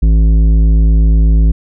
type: tone with tanh clipping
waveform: sine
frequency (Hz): 54.1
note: A1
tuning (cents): -29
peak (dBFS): -7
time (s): 0.02-1.52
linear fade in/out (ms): 10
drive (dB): 11
effects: none